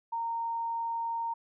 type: tone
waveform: sine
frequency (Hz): 923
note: A#5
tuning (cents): -17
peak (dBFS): -30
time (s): 0.12-1.34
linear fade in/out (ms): 10
effects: none